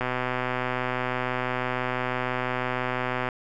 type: click train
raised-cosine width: 0.5 ms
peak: -12 dBFS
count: 414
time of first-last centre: 0.01-3.288 s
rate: 126 Hz
effects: none